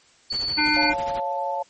sine tone, 4471 Hz, C#8, 14 cents sharp, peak -23 dBFS, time 0.3-0.9 s, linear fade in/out 10 ms
pink noise with tremolo, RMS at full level -35 dBFS, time 0.32-1.2 s, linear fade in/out 2 ms, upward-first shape sine, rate 12 Hz, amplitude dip 70%
harmonic tone, 300.3 Hz, D4, 39 cents sharp, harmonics 1 / 3 / 5 / 7 / 8, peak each -25 / -25 / -25 / -25 / -25 dBFS, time 0.57-0.94 s, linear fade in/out 20 ms
sine chord, Db augmented, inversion none, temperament equal, 554.4 / 698.5 / 880 Hz, Db5 / F5 / A5, 0 / 0 / 0 cents, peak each -29 / -30 / -26 dBFS, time 0.76-1.63 s, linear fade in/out 10 ms
effects white hiss -56 dBFS RMS until 1.69 s + MP3 32 kbps

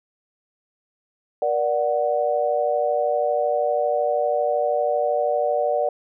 sine chord, Bb augmented, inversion none, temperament equal with one note detuned, 474.6 / 587.3 / 740 Hz, Bb4 / D5 / F#5, +31 / 0 / 0 cents, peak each -25 / -21 / -24 dBFS, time 1.42-5.89 s, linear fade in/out 2 ms, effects none

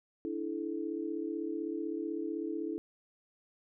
sine chord, D suspended second, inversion none, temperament equal with one note detuned, 293.7 / 329.6 / 432.4 Hz, D4 / E4 / A4, 0 / 0 / -30 cents, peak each -39 / -36 / -40 dBFS, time 0.25-2.78 s, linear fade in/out 0 ms, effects none

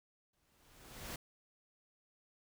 pink noise with exponential growth, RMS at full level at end -42 dBFS, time 0.33-1.16 s, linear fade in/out 5 ms, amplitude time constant 180 ms, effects none

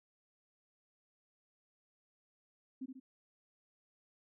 sine tone with echo, 261.6 Hz, C4, in tune, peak -39 dBFS, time 2.81-2.86 s, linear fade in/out 10 ms, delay 70 ms, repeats 2, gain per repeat -5 dB, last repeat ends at 3 s, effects none

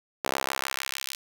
sawtooth tone with high-pass filter sweep, 66.6 Hz, C2, 31 cents sharp, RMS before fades -32 dBFS, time 0.24-1.16 s, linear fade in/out 10 ms, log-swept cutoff 500 to 3900 Hz, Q 0.92, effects 8-bit

